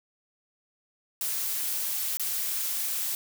blue noise with dropouts, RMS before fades -30 dBFS, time 1.21-3.15 s, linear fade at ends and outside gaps 1 ms, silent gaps 2.171-2.196 s, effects none

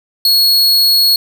45% pulse tone, 4334 Hz, C#8, 40 cents flat, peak -7 dBFS, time 0.25-1.16 s, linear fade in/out 2 ms, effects none

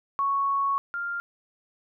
sine tone pair in turn, 1108.7 / 1396.9 Hz, C#6 / F6, 0 / 0 cents, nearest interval major third, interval 400 cents, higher second, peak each -22 / -28 dBFS, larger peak first, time 0.19-0.78 / 0.94-1.2 s, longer first, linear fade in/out 0 ms, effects none

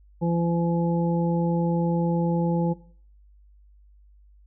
harmonic tone, 169.6 Hz, E3, 50 cents sharp, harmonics 1 / 2 / 3 / 5, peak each -22 / -30 / -30 / -33 dBFS, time 0.21-2.74 s, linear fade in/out 20 ms, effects noise-tail reverb RT60 0.5 s tail -18 dB re dry + added 50 Hz sine -51 dBFS peak until 4.46 s

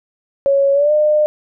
sine tone with pitch glide, 554.4 to 604.6 Hz, C#5 to D#5, 0 to -50 cents, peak -10 dBFS, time 0.46-1.26 s, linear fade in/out 0 ms, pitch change +150 cents, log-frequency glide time 0.73-0.92 s, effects none

